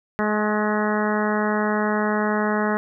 harmonic tone with a mistuned harmonic, 211.3 Hz, G#3, 30 cents sharp, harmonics 1 / 2 / 3 / 4 / 5 / 6 / 7 / 8 / 9, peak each -23 / -26 / -28 / -29 / -30 / -31 / -31 / -32 / -33 dBFS, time 0.19-2.77 s, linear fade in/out 0 ms, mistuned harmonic 5, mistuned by +17 cents, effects none

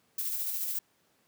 violet noise with tremolo, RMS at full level -32 dBFS, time 0.18-0.79 s, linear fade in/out 5 ms, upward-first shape square, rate 14 Hz, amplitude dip 30%, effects pink hiss -69 dBFS RMS until 1.27 s + high-pass 150 Hz 12 dB/octave

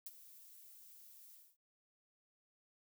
violet noise with ADSR envelope, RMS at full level -45 dBFS, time 0.06-1.57 s, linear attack 4 ms, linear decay 36 ms, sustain -14 dB, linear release 240 ms, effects none

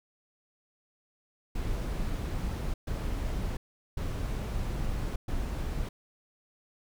brown noise bursts at uneven times, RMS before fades -32 dBFS, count 4, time 1.55-2.74 / 2.87-3.57 / 3.97-5.16 / 5.28-5.89 s, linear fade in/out 5 ms, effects none

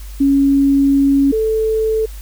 sine tone pair in turn, 277.2 / 440 Hz, C#4 / A4, 0 / 0 cents, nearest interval minor sixth, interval 800 cents, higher second, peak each -9 / -13 dBFS, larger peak first, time 0.2-1.32 / 1.32-2.06 s, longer first, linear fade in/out 10 ms, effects added 50 Hz sine -28 dBFS peak until 2.21 s + white hiss -42 dBFS RMS until 2.21 s

